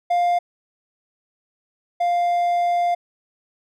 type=tone pair in turn; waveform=triangle; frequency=702 / 699.4 Hz; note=F5 / F5; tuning=+9 / +2 cents; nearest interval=unison; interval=7 cents; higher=first; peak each=-14 / -15 dBFS; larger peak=first; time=0.1-0.39 / 2-2.95 s; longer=second; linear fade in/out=10 ms; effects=none